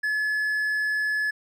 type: tone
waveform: triangle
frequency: 1712 Hz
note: A6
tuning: 48 cents flat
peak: -21 dBFS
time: 0.03-1.31 s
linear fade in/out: 10 ms
effects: none